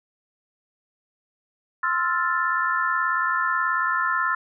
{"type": "chord", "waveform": "sine", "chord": "F major seventh", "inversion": "second", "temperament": "equal", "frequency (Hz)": [1046.5, 1318.5, 1396.9, 1760], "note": ["C6", "E6", "F6", "A6"], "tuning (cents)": [0, 0, 0, 0], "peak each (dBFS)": -26, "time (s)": [1.83, 4.35], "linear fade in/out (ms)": 5, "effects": []}